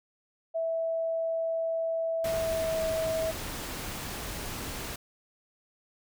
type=tone with pitch glide; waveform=sine; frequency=656 to 645.1 Hz; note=E5 to E5; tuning=-9 to -38 cents; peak=-27 dBFS; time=0.54-3.32 s; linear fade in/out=20 ms; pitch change=-29 cents; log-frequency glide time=2.3-2.81 s
type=noise; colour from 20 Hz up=pink; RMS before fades=-37 dBFS; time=2.24-4.96 s; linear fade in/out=5 ms
effects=none